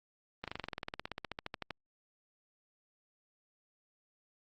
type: slowing click train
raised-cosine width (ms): 0.3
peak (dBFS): -22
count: 23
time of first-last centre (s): 0.44-1.707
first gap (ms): 37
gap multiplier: 1.04
effects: Opus 32 kbps